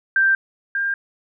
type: tone pair in turn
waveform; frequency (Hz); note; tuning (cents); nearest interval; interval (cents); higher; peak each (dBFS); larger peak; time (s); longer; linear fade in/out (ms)
sine; 1572 / 1599.5; G6 / G6; +4 / +34; unison; 30; second; -13 / -19; first; 0.16-0.35 / 0.75-0.94; neither; 2
effects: none